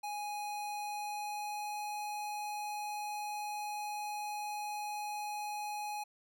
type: tone with pitch glide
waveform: square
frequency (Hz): 830.6 to 835.4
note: G#5 to G#5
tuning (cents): 0 to +10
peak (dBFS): -38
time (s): 0.03-6.04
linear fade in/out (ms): 10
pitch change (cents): +10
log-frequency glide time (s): 0.8-1.78
effects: none